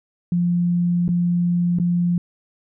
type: tone with dropouts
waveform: sine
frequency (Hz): 174.61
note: F3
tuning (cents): 0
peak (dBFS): -16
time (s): 0.32-2.18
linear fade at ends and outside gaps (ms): 2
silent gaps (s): 1.08-1.089 / 1.787-1.798
effects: none